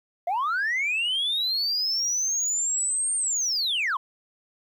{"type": "linear two-way sweep", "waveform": "sine", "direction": "up then down", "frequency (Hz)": [659.3, 8790, 973], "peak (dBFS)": -21, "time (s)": [0.27, 3.97], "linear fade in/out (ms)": 5, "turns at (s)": 3.16, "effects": ["tanh soft clip ceiling -21 dBFS", "10-bit"]}